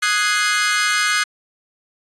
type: chord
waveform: sawtooth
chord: Ab dominant seventh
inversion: second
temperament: equal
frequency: 1244.5 / 1480 / 1661.2 / 2093 Hz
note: Eb6 / Gb6 / Ab6 / C7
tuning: 0 / 0 / 0 / 0 cents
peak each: -18 dBFS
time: 0.02-1.24 s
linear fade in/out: 10 ms
effects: resampled to 22050 Hz